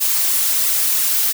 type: noise with flanger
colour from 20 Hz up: blue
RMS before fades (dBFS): -17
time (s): 0-1.33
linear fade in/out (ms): 20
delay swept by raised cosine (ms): 1.2 to 6.3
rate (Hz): 3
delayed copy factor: -0.8
effects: none